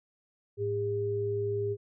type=tone pair together; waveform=sine; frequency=107.1 / 404.4 Hz; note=A2 / G#4; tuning=-46 / -46 cents; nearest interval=octave + major seventh; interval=2300 cents; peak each=-34 / -29 dBFS; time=0.57-1.77 s; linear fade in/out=50 ms; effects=none